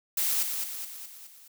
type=noise with echo; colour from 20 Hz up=blue; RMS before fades=-27 dBFS; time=0.17-0.43 s; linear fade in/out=5 ms; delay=210 ms; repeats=5; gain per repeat=-5 dB; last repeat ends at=1.48 s; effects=none